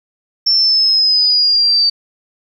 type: linear sweep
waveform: sine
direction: down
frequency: 5410 to 4600 Hz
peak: -9 dBFS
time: 0.46-1.9 s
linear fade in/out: 10 ms
effects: 8-bit